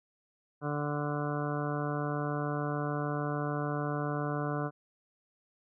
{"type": "harmonic tone", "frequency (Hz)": 146.83, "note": "D3", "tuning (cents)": 0, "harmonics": [1, 2, 3, 4, 5, 7, 8, 9, 10], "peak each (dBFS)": [-34, -37, -39, -40, -41, -42, -43, -44, -44], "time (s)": [0.61, 4.71], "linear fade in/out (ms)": 50, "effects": []}